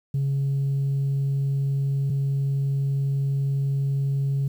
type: tone pair in turn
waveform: sine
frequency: 138 / 138 Hz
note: C#3 / C#3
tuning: -7 / -7 cents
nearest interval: unison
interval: 0 cents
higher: neither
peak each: -19 dBFS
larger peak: neither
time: 0.14-2.1 / 2.1-4.48 s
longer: second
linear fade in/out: 5 ms
effects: tanh soft clip ceiling -19 dBFS + 9-bit